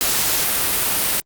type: noise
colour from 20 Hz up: white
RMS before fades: -19 dBFS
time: 0.01-1.2 s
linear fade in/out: 0 ms
effects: Opus 48 kbps